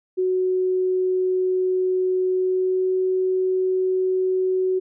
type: tone with pitch glide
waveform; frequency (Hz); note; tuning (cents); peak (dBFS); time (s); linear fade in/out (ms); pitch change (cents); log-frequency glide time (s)
sine; 370.3 to 372.9; F#4 to F#4; +1 to +14; -18; 0.17-4.8; 20; +13; 2.3-2.94
effects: none